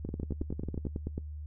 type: two click trains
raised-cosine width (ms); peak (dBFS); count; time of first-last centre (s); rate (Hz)
3; -22 / -22; 11 / 10; 0.09-1.179 / 0.05-0.868; 9.18 / 11
effects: noise-tail reverb RT60 0.1 s tail -20 dB re dry + added 75 Hz sine -38 dBFS peak until 1.46 s